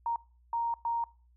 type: tone bursts at uneven times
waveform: sine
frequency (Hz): 932.3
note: A#5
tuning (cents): 0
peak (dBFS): -28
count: 3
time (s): 0.06-0.16 / 0.53-0.74 / 0.85-1.04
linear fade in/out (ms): 2
effects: noise-tail reverb RT60 0.4 s tail -23 dB re dry + added 60 Hz sine -60 dBFS peak until 1.36 s